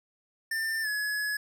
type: tone with pitch glide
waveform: square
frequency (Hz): 1792 to 1693.4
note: A6 to G#6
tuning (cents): +31 to +33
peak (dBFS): -29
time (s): 0.51-1.37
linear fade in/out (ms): 5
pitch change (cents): -98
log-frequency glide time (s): 0.82-0.88
effects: 10-bit